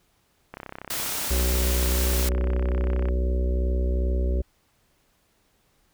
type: click train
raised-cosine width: 0.5 ms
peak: -21 dBFS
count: 84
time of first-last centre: 0.54-3.086 s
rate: 32.6 Hz
type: noise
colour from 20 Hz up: white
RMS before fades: -29 dBFS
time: 0.9-2.29 s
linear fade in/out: 5 ms
type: harmonic tone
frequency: 62.5 Hz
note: B1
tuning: 21 cents sharp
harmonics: 1 / 3 / 4 / 5 / 6 / 7 / 8 / 9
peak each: -21 / -37 / -38 / -42 / -34 / -42 / -44 / -37 dBFS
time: 1.3-4.42 s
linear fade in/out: 10 ms
effects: pink hiss -66 dBFS RMS until 5.93 s